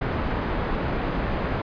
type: low-pass noise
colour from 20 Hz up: pink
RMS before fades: -26 dBFS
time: 0.01-1.62 s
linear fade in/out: 10 ms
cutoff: 1600 Hz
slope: 12 dB/octave
effects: resampled to 11025 Hz